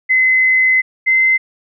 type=tone pair in turn; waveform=sine; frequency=2042 / 2065 Hz; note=C7 / C7; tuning=-43 / -23 cents; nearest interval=unison; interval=20 cents; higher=second; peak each=-9 dBFS; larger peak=neither; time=0.09-0.82 / 1.06-1.38 s; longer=first; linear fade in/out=20 ms; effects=none